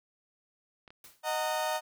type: clicks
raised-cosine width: 0.3 ms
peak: -35 dBFS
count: 2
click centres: 0.878 / 0.905 s
type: noise with exponential decay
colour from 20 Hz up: white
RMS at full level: -48 dBFS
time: 1.04-1.3 s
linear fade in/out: 2 ms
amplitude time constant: 56 ms
type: chord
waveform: 35% pulse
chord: D# minor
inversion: none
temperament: equal with one note detuned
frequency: 622.3 / 740 / 916.8 Hz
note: D#5 / F#5 / A#5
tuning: 0 / 0 / -29 cents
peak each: -31 / -34 / -32 dBFS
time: 1.23-1.81 s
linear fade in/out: 50 ms
effects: none